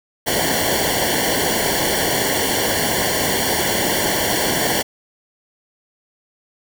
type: noise with comb filter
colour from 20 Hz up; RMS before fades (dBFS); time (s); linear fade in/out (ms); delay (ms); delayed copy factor
pink; -19; 0.26-4.83; 20; 0.79; -0.95
effects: none